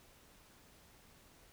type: silence
effects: pink hiss -63 dBFS RMS until 1.52 s